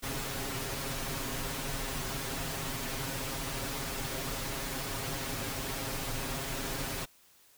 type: noise with comb filter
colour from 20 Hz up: pink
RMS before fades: -36 dBFS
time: 0.02-7.06 s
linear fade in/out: 20 ms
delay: 7.4 ms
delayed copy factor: +0.8
effects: white hiss -62 dBFS RMS until 7.57 s